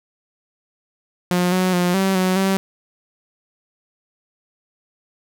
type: tone with pitch steps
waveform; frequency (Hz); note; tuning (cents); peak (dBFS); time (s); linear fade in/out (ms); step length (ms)
sawtooth; 178.5 / 184.6 / 177.6 / 192.2 / 185.4 / 192.6; F3 / F#3 / F3 / G3 / F#3 / G3; +38 / -4 / +29 / -34 / +4 / -30; -12; 1.31-2.57; 0; 210
effects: none